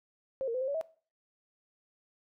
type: tone with pitch steps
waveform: sine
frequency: 533 / 461.9 / 510 / 527 / 566 / 644 Hz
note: C5 / A#4 / C5 / C5 / C#5 / E5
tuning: +32 / -16 / -44 / +12 / +36 / -41 cents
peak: -30 dBFS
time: 0.41-0.812 s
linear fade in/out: 0 ms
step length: 67 ms
effects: noise-tail reverb RT60 0.4 s tail -19 dB re dry